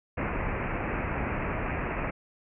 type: low-pass noise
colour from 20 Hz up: pink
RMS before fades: -31 dBFS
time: 0.17-2.11 s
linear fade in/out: 10 ms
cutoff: 2600 Hz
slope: 96 dB/octave
effects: none